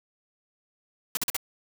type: noise bursts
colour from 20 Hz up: white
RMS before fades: -27 dBFS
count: 4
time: 1.15-1.366 s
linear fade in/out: 2 ms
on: 21 ms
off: 44 ms
effects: none